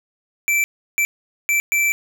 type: tone bursts at uneven times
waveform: square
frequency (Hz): 2333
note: D7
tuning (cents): -12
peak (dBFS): -16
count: 4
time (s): 0.48-0.64 / 0.98-1.05 / 1.49-1.6 / 1.72-1.92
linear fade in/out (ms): 0
effects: none